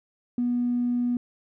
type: tone with tanh clipping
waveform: triangle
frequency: 243.4 Hz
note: B3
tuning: 25 cents flat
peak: -22 dBFS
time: 0.38-1.17 s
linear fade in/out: 2 ms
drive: 4 dB
effects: none